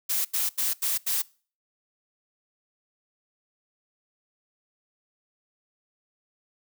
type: noise bursts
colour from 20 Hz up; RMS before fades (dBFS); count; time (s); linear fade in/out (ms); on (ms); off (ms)
blue; -26; 5; 0.09-1.222; 10; 160; 83
effects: noise-tail reverb RT60 0.4 s tail -23 dB re dry